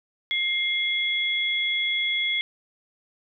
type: tone pair together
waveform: sine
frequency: 2118 / 3362 Hz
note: C7 / G#7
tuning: +21 / +20 cents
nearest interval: minor sixth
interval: 799 cents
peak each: -25 dBFS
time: 0.31-2.41 s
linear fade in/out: 0 ms
effects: none